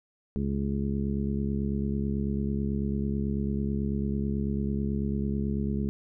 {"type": "harmonic tone", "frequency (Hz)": 69.1, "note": "C#2", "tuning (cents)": -5, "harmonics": [1, 2, 3, 4, 5, 6], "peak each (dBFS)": [-32, -33, -29, -41, -39, -39], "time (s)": [0.36, 5.89], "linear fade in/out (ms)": 0, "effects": []}